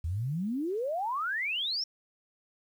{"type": "exponential sweep", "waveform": "sine", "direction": "up", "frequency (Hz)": [76.2, 5588], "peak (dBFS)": -29, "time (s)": [0.04, 1.84], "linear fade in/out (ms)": 5, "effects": ["10-bit"]}